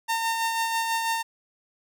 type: tone with tremolo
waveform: sawtooth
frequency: 910 Hz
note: A#5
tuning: 42 cents flat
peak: -19 dBFS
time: 0.08-1.23 s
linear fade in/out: 20 ms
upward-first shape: sine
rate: 6.1 Hz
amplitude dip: 35%
effects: none